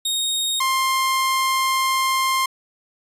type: tone pair in turn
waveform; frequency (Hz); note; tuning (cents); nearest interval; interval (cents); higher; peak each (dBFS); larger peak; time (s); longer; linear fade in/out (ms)
sawtooth; 3729 / 1055.8; A#7 / C6; 0 / +15; octave + minor seventh; 2185; first; -17 / -14; second; 0.05-0.6 / 0.6-2.46; second; 5
effects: resampled to 32000 Hz